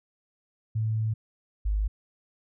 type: tone pair in turn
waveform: sine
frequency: 110 / 51.49 Hz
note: A2 / G#1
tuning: 0 / -14 cents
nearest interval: octave + minor second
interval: 1314 cents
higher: first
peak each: -24 / -23 dBFS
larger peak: second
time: 0.75-1.14 / 1.65-1.88 s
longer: first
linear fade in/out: 10 ms
effects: none